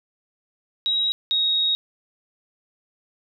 sine tone pair in turn, 3828 / 3769 Hz, A#7 / A#7, +45 / +18 cents, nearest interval unison, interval 27 cents, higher first, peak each -19 / -18 dBFS, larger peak second, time 0.86-1.12 / 1.31-1.75 s, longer second, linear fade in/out 0 ms, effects none

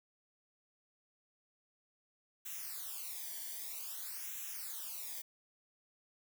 blue noise with flanger, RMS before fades -44 dBFS, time 2.45-5.22 s, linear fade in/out 10 ms, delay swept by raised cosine 0.21 to 0.77 ms, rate 0.52 Hz, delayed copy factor -1, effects none

